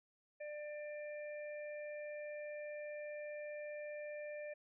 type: harmonic tone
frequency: 595 Hz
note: D5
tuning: 22 cents sharp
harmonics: 1 / 3 / 4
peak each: -44 / -55 / -55 dBFS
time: 0.4-4.54 s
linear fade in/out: 10 ms
effects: none